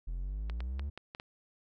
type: exponential sweep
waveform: triangle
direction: up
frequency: 41.2 to 73.42 Hz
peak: -32 dBFS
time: 0.07-0.9 s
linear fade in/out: 10 ms
type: clicks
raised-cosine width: 0.3 ms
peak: -27 dBFS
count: 6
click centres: 0.498 / 0.605 / 0.795 / 0.976 / 1.149 / 1.199 s
effects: none